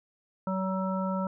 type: harmonic tone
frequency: 189.2 Hz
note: F#3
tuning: 39 cents sharp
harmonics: 1 / 3 / 5 / 7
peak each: -29 / -34 / -36 / -37 dBFS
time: 0.47-1.27 s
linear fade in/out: 2 ms
effects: none